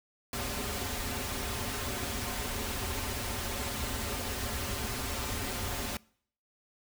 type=noise with comb filter; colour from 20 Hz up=pink; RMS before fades=-35 dBFS; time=0.33-5.97 s; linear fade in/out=2 ms; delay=6.2 ms; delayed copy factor=-0.85; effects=noise-tail reverb RT60 0.6 s tail -24 dB re dry